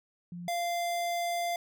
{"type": "tone pair in turn", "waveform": ["sine", "square"], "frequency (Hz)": [174.61, 692.4], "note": ["F3", "F5"], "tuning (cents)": [0, -15], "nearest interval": "2 octaves", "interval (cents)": 2385, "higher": "second", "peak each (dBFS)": [-38, -30], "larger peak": "second", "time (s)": [[0.32, 0.48], [0.48, 1.56]], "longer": "second", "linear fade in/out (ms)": 2, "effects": []}